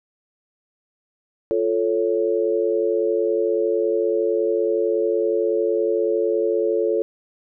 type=chord; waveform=sine; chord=F augmented; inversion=none; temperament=equal; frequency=349.2 / 440 / 554.4 Hz; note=F4 / A4 / C#5; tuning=0 / 0 / 0 cents; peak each=-23 / -20 / -24 dBFS; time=1.51-7.02 s; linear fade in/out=0 ms; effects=none